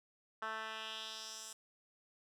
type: tone with band-pass filter sweep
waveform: 10% pulse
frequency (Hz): 220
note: A3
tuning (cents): 0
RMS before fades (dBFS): -45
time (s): 0.42-1.53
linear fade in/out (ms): 5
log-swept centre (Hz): 1400 to 7900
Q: 2.1
effects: none